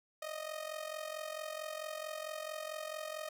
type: tone with amplitude modulation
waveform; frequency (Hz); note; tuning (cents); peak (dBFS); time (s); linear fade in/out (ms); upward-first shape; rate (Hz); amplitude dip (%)
sawtooth; 621; D#5; -3; -33; 0.22-3.29; 5; sine; 44.5; 75
effects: none